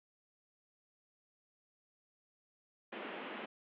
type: band-pass noise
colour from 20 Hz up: pink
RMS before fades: -45 dBFS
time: 2.92-3.46 s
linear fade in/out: 10 ms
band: 210 to 3100 Hz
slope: 48 dB/octave
effects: none